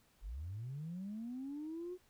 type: linear sweep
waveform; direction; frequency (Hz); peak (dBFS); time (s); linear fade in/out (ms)
sine; up; 39.26 to 370; -40; 0.21-1.98; 50
effects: tanh soft clip ceiling -37 dBFS + pink hiss -71 dBFS RMS until 2.09 s